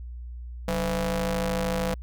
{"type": "ring-modulated tone", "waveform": "sawtooth", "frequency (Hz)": 160.2, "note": "E3", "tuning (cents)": -49, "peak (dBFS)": -18, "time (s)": [0.68, 1.94], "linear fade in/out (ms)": 0, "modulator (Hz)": 347, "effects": ["added 60 Hz sine -35 dBFS peak until 2.02 s"]}